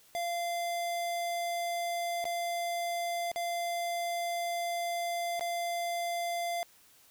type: tone with dropouts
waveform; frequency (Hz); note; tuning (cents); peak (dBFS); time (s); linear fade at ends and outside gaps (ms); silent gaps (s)
square; 690; F5; -21; -32; 0.15-6.63; 0; 2.242-2.253 / 3.316-3.36 / 5.395-5.409
effects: white hiss -61 dBFS RMS until 7.1 s